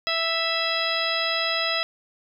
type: harmonic tone with a mistuned harmonic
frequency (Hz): 659.3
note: E5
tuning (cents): 0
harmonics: 1 / 2 / 3 / 4 / 5 / 6 / 8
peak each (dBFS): -30 / -30 / -30 / -30 / -30 / -30 / -30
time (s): 0.07-1.83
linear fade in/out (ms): 0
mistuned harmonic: 8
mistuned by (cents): -77
effects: 9-bit